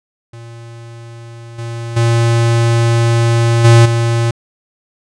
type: tone with level steps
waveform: square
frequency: 116.54 Hz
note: A#2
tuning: in tune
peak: -31 / -22 / -10 / -4 / -12 dBFS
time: 0.33-4.31 s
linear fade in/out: 5 ms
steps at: 1.58 / 1.96 / 3.64 / 3.85 s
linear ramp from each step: 10 ms
effects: resampled to 22050 Hz